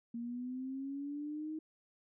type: linear sweep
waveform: sine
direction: up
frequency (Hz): 231.9 to 315.4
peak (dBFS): -38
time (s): 0.14-1.59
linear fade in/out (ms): 5
effects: none